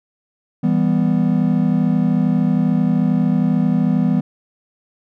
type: chord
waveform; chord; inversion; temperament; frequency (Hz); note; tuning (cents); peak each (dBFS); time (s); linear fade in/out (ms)
triangle; E minor; none; just; 164.81 / 197.78 / 247.2; E3 / G3 / B3; 0 / +16 / +2; -16; 0.63-4.21; 10
effects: none

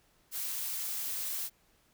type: noise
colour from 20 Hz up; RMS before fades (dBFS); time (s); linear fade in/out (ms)
blue; -36; 0.31-1.5; 50
effects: pink hiss -68 dBFS RMS until 1.93 s

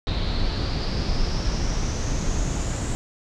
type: noise with low-pass filter sweep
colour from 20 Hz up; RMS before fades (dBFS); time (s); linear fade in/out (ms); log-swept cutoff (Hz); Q
brown; -24; 0.07-2.95; 0; 4000 to 7500; 6.9
effects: none

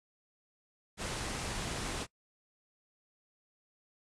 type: low-pass noise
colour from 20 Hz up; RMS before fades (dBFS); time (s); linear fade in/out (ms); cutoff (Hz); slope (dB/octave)
pink; -38; 0.97-2.07; 50; 10000; 48
effects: noise-tail reverb RT60 0.1 s tail -23 dB re dry

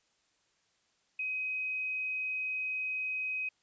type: tone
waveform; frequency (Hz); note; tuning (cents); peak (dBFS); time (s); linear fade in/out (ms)
sine; 2524; D#7; +24; -32; 1.19-3.49; 5
effects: white hiss -73 dBFS RMS until 3.62 s + resampled to 16000 Hz

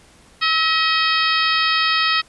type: harmonic tone with a mistuned harmonic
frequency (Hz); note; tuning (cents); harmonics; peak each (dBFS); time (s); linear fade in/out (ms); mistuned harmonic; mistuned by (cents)
635; D#5; +35; 2 / 3 / 4 / 5 / 6 / 7 / 8; -20 / -22 / -23 / -24 / -25 / -25 / -26; 0.41-2.22; 20; 2; +32
effects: pink hiss -50 dBFS RMS until 2.28 s + resampled to 24000 Hz

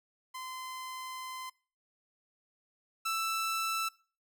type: tone pair in turn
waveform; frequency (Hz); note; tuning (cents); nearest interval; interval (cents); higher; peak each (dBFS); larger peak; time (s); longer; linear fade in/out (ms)
sawtooth; 1031 / 1324.4; C6 / E6; -26 / +8; major third; 434; second; -36 / -27; second; 0.34-1.5 / 3.05-3.89; first; 10
effects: noise-tail reverb RT60 0.4 s tail -23 dB re dry

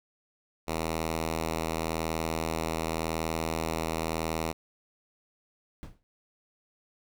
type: tone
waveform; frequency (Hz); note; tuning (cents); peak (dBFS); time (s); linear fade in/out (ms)
5% pulse; 80.9; E2; -32; -18; 0.67-4.53; 20
type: noise with exponential decay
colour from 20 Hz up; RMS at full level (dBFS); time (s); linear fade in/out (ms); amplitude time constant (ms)
brown; -36; 5.83-6.03; 0; 42
effects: none

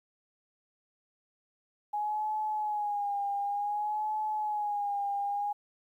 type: tone with vibrato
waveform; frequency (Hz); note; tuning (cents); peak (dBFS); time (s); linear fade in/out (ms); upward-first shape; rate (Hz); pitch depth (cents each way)
sine; 830.6; G#5; 0; -29; 1.93-5.53; 10; sine; 0.55; 56
effects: 11-bit

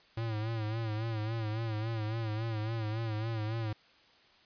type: tone with vibrato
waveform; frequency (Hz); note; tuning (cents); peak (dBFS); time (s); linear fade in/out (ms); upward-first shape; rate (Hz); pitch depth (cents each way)
square; 110.7; A2; +11; -33; 0.17-3.73; 5; sine; 3.6; 73
effects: white hiss -62 dBFS RMS until 4.45 s + resampled to 11025 Hz

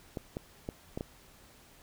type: clicks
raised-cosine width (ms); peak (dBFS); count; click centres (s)
2; -22; 5; 0.172 / 0.369 / 0.689 / 0.975 / 1.009
effects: pink hiss -58 dBFS RMS until 1.82 s

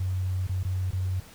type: tone with dropouts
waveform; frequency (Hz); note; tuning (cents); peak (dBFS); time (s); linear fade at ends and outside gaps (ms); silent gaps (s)
sine; 92.8; F#2; +6; -25; 0-1.2; 5; 0.47-0.493 / 0.632-0.649 / 0.908-0.93
effects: pink hiss -50 dBFS RMS until 1.34 s

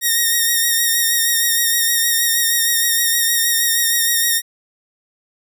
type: tone with vibrato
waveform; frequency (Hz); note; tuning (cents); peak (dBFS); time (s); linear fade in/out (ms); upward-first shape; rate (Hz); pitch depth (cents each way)
5% pulse; 1859; A#6; -5; -4; 0.01-4.42; 50; sine; 6.4; 32
effects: none

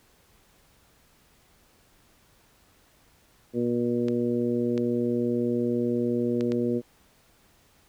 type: harmonic tone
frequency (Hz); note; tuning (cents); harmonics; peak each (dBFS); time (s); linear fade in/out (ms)
120; B2; -49; 1 / 2 / 3 / 4 / 5; -35 / -26 / -28 / -30 / -40; 3.53-6.82; 50
type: clicks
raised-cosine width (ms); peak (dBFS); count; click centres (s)
0.2; -21; 4; 4.084 / 4.778 / 6.409 / 6.52
effects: pink hiss -61 dBFS RMS until 7.88 s

